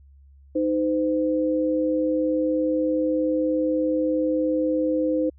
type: tone pair together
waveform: sine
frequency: 311.1 / 512.1 Hz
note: D#4 / C5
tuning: 0 / -37 cents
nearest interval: major sixth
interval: 863 cents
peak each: -22 / -23 dBFS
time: 0.55-5.3 s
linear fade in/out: 10 ms
effects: added 69 Hz sine -48 dBFS peak until 5.38 s